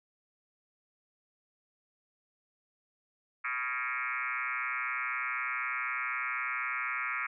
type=tone with frequency modulation; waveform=sine; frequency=1768 Hz; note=A6; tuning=8 cents sharp; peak=-31 dBFS; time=3.44-7.27 s; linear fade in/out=10 ms; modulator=128 Hz; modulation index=4.8; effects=none